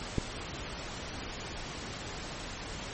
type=click; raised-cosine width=3 ms; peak=-15 dBFS; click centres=0.183 s; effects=pink hiss -40 dBFS RMS until 2.93 s + MP3 32 kbps